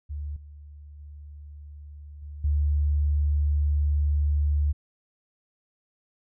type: tone with level steps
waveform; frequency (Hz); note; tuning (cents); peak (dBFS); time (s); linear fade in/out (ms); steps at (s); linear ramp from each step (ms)
sine; 73.42; D2; 0; -30 / -42 / -40 / -36 / -20; 0.09-4.73; 20; 0.36 / 0.99 / 2.22 / 2.44; 5
effects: none